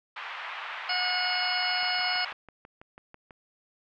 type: band-pass noise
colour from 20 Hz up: pink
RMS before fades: -38 dBFS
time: 0.16-2.33 s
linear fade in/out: 5 ms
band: 890 to 2900 Hz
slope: 24 dB/octave
type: harmonic tone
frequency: 728 Hz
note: F#5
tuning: 28 cents flat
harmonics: 1 / 2 / 3 / 4 / 6 / 7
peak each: -33 / -33 / -33 / -33 / -33 / -33 dBFS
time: 0.89-2.25 s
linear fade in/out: 5 ms
type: click train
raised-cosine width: 0.5 ms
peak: -32 dBFS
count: 10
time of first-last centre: 1.83-3.308 s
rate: 6.09 Hz
effects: none